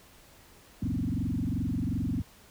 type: tone with frequency modulation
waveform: sine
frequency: 174.5 Hz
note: F3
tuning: 1 cent flat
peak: -27 dBFS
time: 0.82-2.22 s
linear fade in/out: 5 ms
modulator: 22.7 Hz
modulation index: 4.6
effects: pink hiss -56 dBFS RMS until 2.5 s